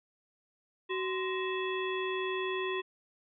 harmonic tone with a mistuned harmonic, 375.1 Hz, F#4, 24 cents sharp, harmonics 1 / 3 / 5 / 7 / 9, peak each -33 / -38 / -40 / -41 / -43 dBFS, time 0.89-2.82 s, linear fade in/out 20 ms, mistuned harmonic 3, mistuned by -140 cents, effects none

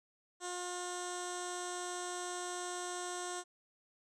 15% pulse tone with low-pass filter, 357.4 Hz, F4, 40 cents sharp, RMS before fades -41 dBFS, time 0.4-3.44 s, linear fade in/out 50 ms, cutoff 7600 Hz, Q 6.5, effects none

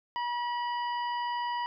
harmonic tone with a mistuned harmonic, 963 Hz, B5, 44 cents flat, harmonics 1 / 2 / 3 / 5, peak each -30 / -40 / -43 / -49 dBFS, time 0.16-1.66 s, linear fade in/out 0 ms, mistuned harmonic 3, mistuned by +38 cents, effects none

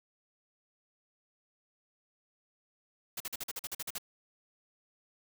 white noise bursts, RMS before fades -38 dBFS, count 11, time 3.17-3.983 s, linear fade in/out 5 ms, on 33 ms, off 45 ms, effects none

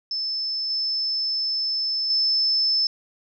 sine tone with level steps, 5260 Hz, E8, 5 cents flat, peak -24 / -22 / -18 dBFS, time 0.11-2.87 s, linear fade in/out 2 ms, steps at 0.7 / 2.1 s, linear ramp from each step 2 ms, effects none

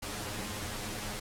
pink noise with comb filter, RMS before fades -38 dBFS, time 0.02-1.2 s, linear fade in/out 10 ms, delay 9.6 ms, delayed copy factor +0.8, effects low-pass 12000 Hz 12 dB/octave

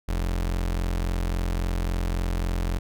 35% pulse tone, 43.63 Hz, F1, 1 cent flat, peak -22 dBFS, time 0.08-2.79 s, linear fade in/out 10 ms, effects none

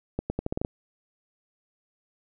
accelerating click train, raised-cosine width 2 ms, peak -14 dBFS, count 8, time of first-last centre 0.19-0.649 s, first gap 110 ms, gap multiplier 0.82, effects none

